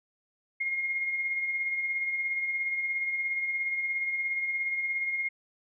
sine tone with tremolo, 2140 Hz, C7, 38 cents sharp, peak -26 dBFS, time 0.6-5.29 s, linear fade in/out 10 ms, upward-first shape sine, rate 17 Hz, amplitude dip 40%, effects none

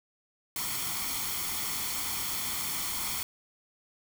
white noise with comb filter, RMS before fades -33 dBFS, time 0.56-3.23 s, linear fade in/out 2 ms, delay 0.91 ms, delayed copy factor +0.6, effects none

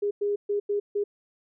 sine tone bursts at uneven times, 409.1 Hz, G#4, 26 cents flat, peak -23 dBFS, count 5, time 0.02-0.11 / 0.21-0.36 / 0.49-0.6 / 0.69-0.8 / 0.95-1.04 s, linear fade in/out 10 ms, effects none

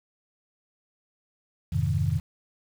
sine chord, F minor seventh, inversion none, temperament equal, 87.31 / 103.83 / 130.81 / 155.56 Hz, F2 / Ab2 / C3 / Eb3, 0 / 0 / 0 / 0 cents, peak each -28 dBFS, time 1.72-2.2 s, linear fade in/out 10 ms, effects 8-bit

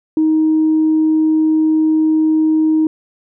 sine tone, 313.9 Hz, D#4, 15 cents sharp, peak -9 dBFS, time 0.17-2.87 s, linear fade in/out 2 ms, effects tanh soft clip ceiling -6 dBFS

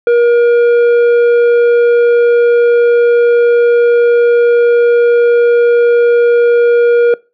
sine tone with tanh clipping, 475.4 Hz, A#4, 34 cents sharp, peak -7 dBFS, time 0.07-7.14 s, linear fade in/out 2 ms, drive 8 dB, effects noise-tail reverb RT60 0.3 s tail -23 dB re dry

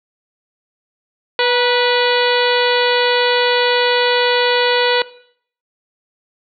harmonic tone with a mistuned harmonic, 490.8 Hz, B4, 11 cents flat, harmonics 1 / 2 / 3 / 4 / 5 / 6 / 7 / 8 / 9, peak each -16 / -19 / -21 / -22 / -23 / -24 / -24 / -25 / -26 dBFS, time 1.39-5.02 s, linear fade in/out 2 ms, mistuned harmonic 2, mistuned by -39 cents, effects noise-tail reverb RT60 0.6 s tail -18 dB re dry

